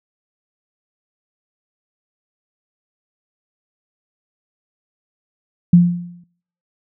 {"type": "tone with exponential decay", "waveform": "sine", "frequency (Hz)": 174.61, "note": "F3", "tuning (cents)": 0, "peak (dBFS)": -3, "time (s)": [5.73, 6.24], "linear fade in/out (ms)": 5, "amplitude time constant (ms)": 110, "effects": ["noise-tail reverb RT60 0.7 s tail -26 dB re dry"]}